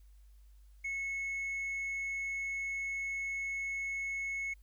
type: tone with tanh clipping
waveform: triangle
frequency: 2193 Hz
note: C#7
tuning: 19 cents flat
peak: -35 dBFS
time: 0.84-4.54 s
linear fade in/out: 10 ms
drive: 7 dB
effects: added 50 Hz sine -55 dBFS peak until 4.62 s + white hiss -75 dBFS RMS until 4.62 s